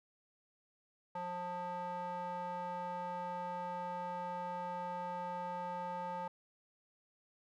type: tone with band-pass filter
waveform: square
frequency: 177.8 Hz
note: F3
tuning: 31 cents sharp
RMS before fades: -41 dBFS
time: 1.15-6.28 s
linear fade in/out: 5 ms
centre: 850 Hz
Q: 3.3
effects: none